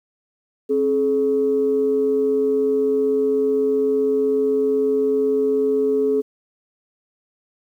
sine tone pair together, 268.4 / 426.1 Hz, C4 / G#4, +44 / +44 cents, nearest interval minor sixth, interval 800 cents, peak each -22 / -16 dBFS, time 0.69-6.22 s, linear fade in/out 20 ms, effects tanh soft clip ceiling -9 dBFS + 9-bit

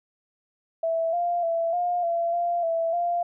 sine tone with pitch steps, 658 / 697 / 667 / 708 / 679 / 693 / 662 / 695 Hz, E5 / F5 / E5 / F5 / F5 / F5 / E5 / F5, -3 / -4 / +20 / +23 / -49 / -14 / +7 / -9 cents, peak -22 dBFS, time 0.83-3.23 s, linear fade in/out 5 ms, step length 300 ms, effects none

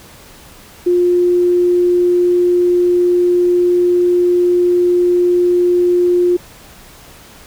sine tone, 354.3 Hz, F4, 25 cents sharp, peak -9 dBFS, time 0.86-6.37 s, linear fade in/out 10 ms, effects pink hiss -40 dBFS RMS until 7.46 s

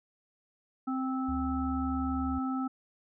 harmonic tone, 261.6 Hz, C4, in tune, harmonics 1 / 3 / 5, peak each -30 / -40 / -38 dBFS, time 0.87-2.68 s, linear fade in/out 10 ms
sine tone, 73.42 Hz, D2, in tune, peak -35 dBFS, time 1.28-2.39 s, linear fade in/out 10 ms
effects none

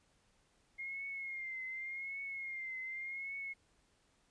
sine tone with vibrato, 2131 Hz, C7, 31 cents sharp, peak -40 dBFS, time 0.78-3.54 s, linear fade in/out 20 ms, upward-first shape triangle, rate 0.87 Hz, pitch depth 70 cents each way, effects pink hiss -73 dBFS RMS until 4.3 s + resampled to 22050 Hz

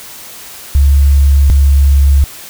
sine tone pair in turn, 69.9 / 69.57 Hz, C#2 / C#2, +15 / +7 cents, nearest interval unison, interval 8 cents, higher first, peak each -4 dBFS, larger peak neither, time 0.75-1.5 / 1.5-2.24 s, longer first, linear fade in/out 0 ms, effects white hiss -31 dBFS RMS until 2.49 s

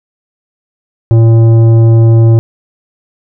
sine tone with tanh clipping, 114 Hz, A#2, 38 cents flat, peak -4 dBFS, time 1.11-2.39 s, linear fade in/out 0 ms, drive 11 dB, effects none

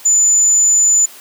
sine tone, 7010 Hz, A8, 7 cents flat, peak -8 dBFS, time 0.05-1.06 s, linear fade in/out 10 ms, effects white hiss -38 dBFS RMS until 1.2 s + high-pass 300 Hz 12 dB/octave

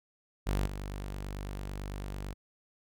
sawtooth tone with level steps, 49 Hz, G1, in tune, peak -24 / -33 dBFS, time 0.46-2.34 s, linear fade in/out 20 ms, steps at 0.66 s, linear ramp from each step 10 ms, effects none

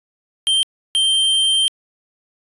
square tone bursts at uneven times, 3145 Hz, G7, 5 cents sharp, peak -14 dBFS, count 2, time 0.47-0.63 / 0.95-1.68 s, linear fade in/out 0 ms, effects resampled to 24000 Hz

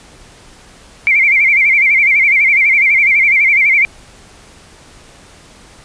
sine tone with vibrato, 2217 Hz, C#7, in tune, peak -7 dBFS, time 1.07-3.85 s, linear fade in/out 0 ms, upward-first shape sine, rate 12 Hz, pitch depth 120 cents each way, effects pink hiss -41 dBFS RMS until 5.84 s + resampled to 22050 Hz

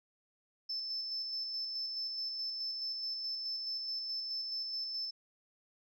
sine tone with tremolo, 5274 Hz, E8, in tune, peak -34 dBFS, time 0.69-5.11 s, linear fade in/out 10 ms, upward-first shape square, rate 4.7 Hz, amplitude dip 30%, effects tanh soft clip ceiling -30 dBFS

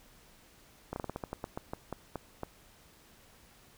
slowing click train, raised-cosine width 1 ms, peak -22 dBFS, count 14, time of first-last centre 0.93-2.433 s, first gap 31 ms, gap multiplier 1.2, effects pink hiss -60 dBFS RMS until 3.77 s

